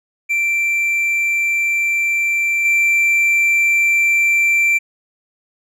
triangle tone with level steps, 2349 Hz, D7, in tune, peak -13 / -10 dBFS, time 0.29-4.79 s, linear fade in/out 20 ms, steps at 2.65 s, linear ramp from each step 2 ms, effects none

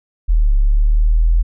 sine exponential two-way sweep, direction down then up, 42 to 34.77 to 42 Hz, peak -9 dBFS, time 0.28-1.43 s, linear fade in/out 20 ms, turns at 0.53 s, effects none

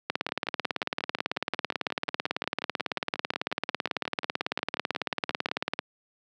two click trains, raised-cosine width 0.3 ms, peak -10 / -19 dBFS, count 104 / 30, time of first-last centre 0.1-5.791 / 0.29-5.487 s, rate 18.1 / 5.58 Hz, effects high-pass 200 Hz 12 dB/octave

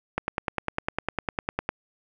click train, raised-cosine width 0.5 ms, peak -10 dBFS, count 16, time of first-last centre 0.18-1.691 s, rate 9.93 Hz, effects none

